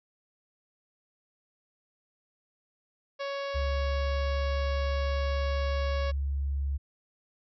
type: harmonic tone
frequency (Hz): 557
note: C#5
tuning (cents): +8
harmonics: 1 / 2 / 3 / 4 / 5 / 6 / 7 / 8 / 9 / 10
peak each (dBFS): -33 / -39 / -43 / -45 / -47 / -49 / -50 / -51 / -52 / -53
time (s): 3.19-6.12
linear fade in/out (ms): 20
type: tone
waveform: sine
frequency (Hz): 69.6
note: C#2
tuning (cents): +8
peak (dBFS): -27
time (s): 3.54-6.78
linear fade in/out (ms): 20
effects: none